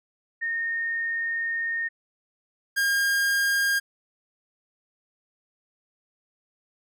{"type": "tone pair in turn", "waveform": ["sine", "45% pulse"], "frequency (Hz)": [1839, 1615.3], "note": ["A#6", "G#6"], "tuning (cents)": [-24, -49], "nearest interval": "major second", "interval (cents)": 225, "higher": "first", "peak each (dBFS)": [-25, -21], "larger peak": "second", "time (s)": [[0.41, 1.89], [2.76, 3.8]], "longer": "first", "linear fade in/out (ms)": 20, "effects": []}